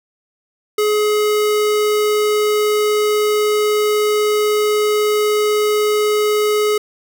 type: tone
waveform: square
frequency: 421.9 Hz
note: G#4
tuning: 27 cents sharp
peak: -14 dBFS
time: 0.78-6.78 s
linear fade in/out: 5 ms
effects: none